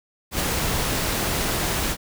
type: noise with ADSR envelope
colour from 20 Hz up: pink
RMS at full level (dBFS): -22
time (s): 0.31-1.97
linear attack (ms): 88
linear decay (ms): 6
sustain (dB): -2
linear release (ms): 59
effects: none